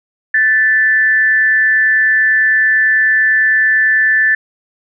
sine tone with amplitude modulation, 1760 Hz, A6, in tune, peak -6 dBFS, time 0.34-4.35 s, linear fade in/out 5 ms, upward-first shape sine, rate 229 Hz, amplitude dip 50%, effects none

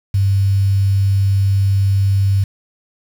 sine tone with quantisation, 98 Hz, G2, in tune, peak -11 dBFS, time 0.14-2.44 s, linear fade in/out 5 ms, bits 6, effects none

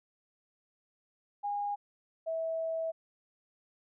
sine tone pair in turn, 817 / 651.1 Hz, G#5 / E5, -29 / -22 cents, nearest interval major third, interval 393 cents, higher first, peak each -31 / -31 dBFS, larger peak neither, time 1.43-1.76 / 2.26-2.92 s, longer second, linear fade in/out 20 ms, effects none

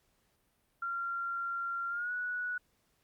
sine tone with pitch glide, 1380 to 1470.5 Hz, F6 to F#6, -21 to -11 cents, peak -33 dBFS, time 0.82-2.58 s, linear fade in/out 5 ms, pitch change +110 cents, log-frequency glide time 1.89-2.12 s, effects pink hiss -74 dBFS RMS until 3.03 s + Opus 48 kbps

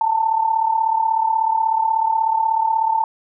sine tone with amplitude modulation, 891 Hz, A5, 22 cents sharp, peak -12 dBFS, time 0.01-3.04 s, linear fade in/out 2 ms, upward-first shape sine, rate 36.4 Hz, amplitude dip 70%, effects none

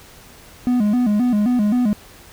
triangle tone with vibrato, 226.9 Hz, A#3, 47 cents flat, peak -12 dBFS, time 0.67-1.93 s, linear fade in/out 0 ms, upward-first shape square, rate 3.8 Hz, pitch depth 150 cents each way, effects pink hiss -44 dBFS RMS until 2.32 s

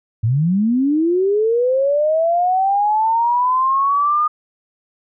sine linear sweep, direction up, 103.4 to 1227 Hz, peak -13 dBFS, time 0.23-4.28 s, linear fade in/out 10 ms, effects none

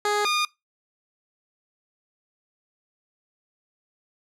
15% pulse tone pair in turn, 415.3 / 1218.2 Hz, G#4 / D#6, 0 / -37 cents, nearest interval octave + perfect fifth, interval 1863 cents, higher second, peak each -15 dBFS, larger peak neither, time 0.05-0.25 / 0.25-0.45 s, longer neither, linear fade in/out 2 ms, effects noise-tail reverb RT60 0.2 s tail -21 dB re dry + low-pass 9000 Hz 12 dB/octave

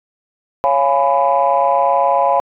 sine chord, C# dominant seventh, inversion none, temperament just, 554.4 / 693 / 831.5 / 997.9 Hz, C#5 / E#5 / G#5 / B5, 0 / -14 / +2 / +18 cents, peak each -16 dBFS, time 0.64-2.4 s, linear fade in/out 0 ms, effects tanh soft clip ceiling -3 dBFS

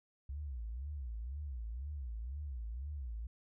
sine tone with vibrato, 64 Hz, C2, 38 cents flat, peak -39 dBFS, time 0.29-3.27 s, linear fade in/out 5 ms, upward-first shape sine, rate 2 Hz, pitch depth 270 cents each way, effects none

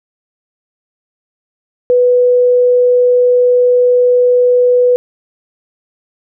sine tone, 493.9 Hz, B4, in tune, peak -6 dBFS, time 1.9-4.96 s, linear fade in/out 0 ms, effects none

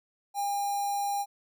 square tone with notch filter, 807 Hz, G#5, 50 cents flat, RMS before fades -30 dBFS, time 0.34-1.26 s, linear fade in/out 50 ms, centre 2700 Hz, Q 0.73, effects none

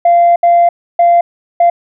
sine tone bursts at uneven times, 691 Hz, F5, 19 cents flat, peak -3 dBFS, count 4, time 0.05-0.36 / 0.43-0.69 / 0.99-1.21 / 1.6-1.7 s, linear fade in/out 5 ms, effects tanh soft clip ceiling -2 dBFS

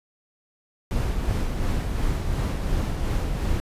brown noise with tremolo, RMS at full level -23 dBFS, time 0.91-3.6 s, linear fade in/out 0 ms, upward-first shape sine, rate 2.8 Hz, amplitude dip 35%, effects resampled to 32000 Hz

